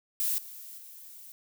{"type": "noise with level steps", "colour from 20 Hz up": "violet", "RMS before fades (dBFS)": [-29, -45, -48], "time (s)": [0.2, 1.32], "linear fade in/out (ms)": 0, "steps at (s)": [0.38, 0.78], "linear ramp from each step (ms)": 2, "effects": []}